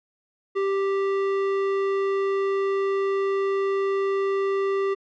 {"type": "tone", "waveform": "square", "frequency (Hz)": 392, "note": "G4", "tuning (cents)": 0, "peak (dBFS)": -22, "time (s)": [0.55, 4.95], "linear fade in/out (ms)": 20, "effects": ["low-pass 2000 Hz 12 dB/octave"]}